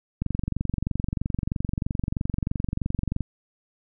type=click train; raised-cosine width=5 ms; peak=-13 dBFS; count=70; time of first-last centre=0.22-3.207 s; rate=23.1 Hz; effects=none